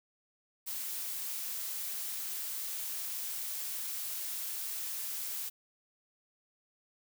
blue noise with amplitude modulation, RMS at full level -37 dBFS, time 0.66-5.5 s, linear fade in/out 20 ms, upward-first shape sine, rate 205 Hz, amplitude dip 25%, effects none

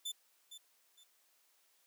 sawtooth tone with echo, 3527 Hz, A7, 3 cents sharp, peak -35 dBFS, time 0.05-0.12 s, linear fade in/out 10 ms, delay 460 ms, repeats 2, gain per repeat -11 dB, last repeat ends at 1.04 s, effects white hiss -72 dBFS RMS until 1.86 s + high-pass 400 Hz 12 dB/octave

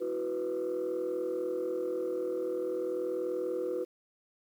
sine chord, E suspended second, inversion none, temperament equal, 329.6 / 370 / 493.9 Hz, E4 / F#4 / B4, 0 / 0 / 0 cents, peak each -37 / -33 / -32 dBFS, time 0-3.85 s, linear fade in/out 20 ms, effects tanh soft clip ceiling -26 dBFS + 10-bit

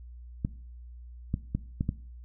clicks, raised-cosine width 5 ms, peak -15 dBFS, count 5, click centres 0.449 / 1.341 / 1.55 / 1.809 / 1.891 s, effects noise-tail reverb RT60 0.5 s tail -19 dB re dry + added 60 Hz sine -43 dBFS peak until 2.24 s

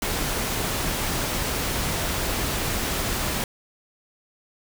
pink noise, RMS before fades -26 dBFS, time 0.02-3.44 s, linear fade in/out 2 ms, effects none

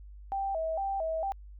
sine tone with vibrato, 711 Hz, F5, 31 cents sharp, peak -29 dBFS, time 0.32-1.32 s, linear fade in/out 0 ms, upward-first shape square, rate 2.2 Hz, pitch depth 170 cents each way, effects added 50 Hz sine -45 dBFS peak until 1.59 s

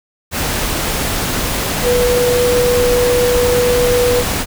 sine tone in noise, 489.9 Hz, B4, 14 cents flat, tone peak -11 dBFS, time 1.82-4.24 s, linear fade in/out 50 ms, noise pink, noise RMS -18 dBFS, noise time 0.31-4.46 s, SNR +4 dB, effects none

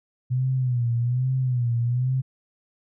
sine tone with vibrato, 124.1 Hz, B2, 9 cents sharp, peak -20 dBFS, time 0.3-2.22 s, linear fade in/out 20 ms, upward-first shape sine, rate 1.2 Hz, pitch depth 93 cents each way, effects none

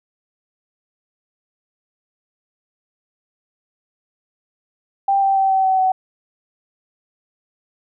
sine tone with pitch steps, 788 / 780.8 / 773.6 / 766.5 / 759.4 / 752.4 Hz, G5 / G5 / G5 / G5 / F#5 / F#5, +9 / -7 / -23 / -39 / +45 / +29 cents, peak -13 dBFS, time 5.08-5.92 s, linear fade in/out 5 ms, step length 140 ms, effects none

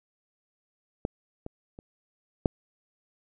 clicks, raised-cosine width 2 ms, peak -14 / -23 / -30 / -8 dBFS, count 4, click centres 1.051 / 1.464 / 1.789 / 2.458 s, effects none

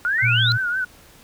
sine exponential sweep, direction up, 1391 to 4159 Hz, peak -18 dBFS, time 0.05-0.52 s, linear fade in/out 0 ms
sine tone with vibrato, 1480 Hz, F#6, in tune, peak -20 dBFS, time 0.18-0.85 s, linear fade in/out 10 ms, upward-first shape triangle, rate 5.4 Hz, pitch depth 100 cents each way
sine tone, 116.6 Hz, A#2, 1 cent sharp, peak -19 dBFS, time 0.22-0.58 s, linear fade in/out 20 ms
effects pink hiss -49 dBFS RMS until 1.23 s

